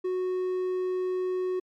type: tone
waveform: triangle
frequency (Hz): 368.1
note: F#4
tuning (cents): -9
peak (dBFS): -24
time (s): 0.04-1.6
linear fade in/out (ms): 10
effects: MP3 96 kbps